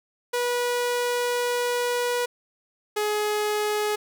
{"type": "tone pair in turn", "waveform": "sawtooth", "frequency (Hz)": [486.7, 420.9], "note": ["B4", "G#4"], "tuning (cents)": [-25, 23], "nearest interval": "minor third", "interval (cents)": 252, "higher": "first", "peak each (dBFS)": -19, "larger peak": "neither", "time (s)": [[0.33, 2.26], [2.96, 3.96]], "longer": "first", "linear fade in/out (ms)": 10, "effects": []}